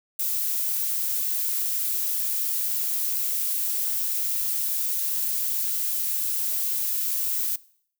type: noise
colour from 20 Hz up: violet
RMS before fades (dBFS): -26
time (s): 0.19-7.56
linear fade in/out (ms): 5
effects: noise-tail reverb RT60 0.6 s tail -21 dB re dry